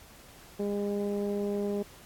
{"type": "tone with low-pass filter", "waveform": "15% pulse", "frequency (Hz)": 203.3, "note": "G#3", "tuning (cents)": -37, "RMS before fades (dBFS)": -31, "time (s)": [0.59, 1.83], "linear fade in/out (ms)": 10, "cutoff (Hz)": 430, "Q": 1.4, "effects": ["pink hiss -53 dBFS RMS until 2.05 s", "AAC 64 kbps"]}